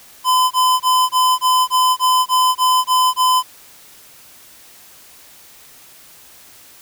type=tone bursts; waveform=square; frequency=1017 Hz; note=C6; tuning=50 cents flat; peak=-12 dBFS; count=11; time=0.24-3.43 s; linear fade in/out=50 ms; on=270 ms; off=22 ms; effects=white hiss -44 dBFS RMS until 6.81 s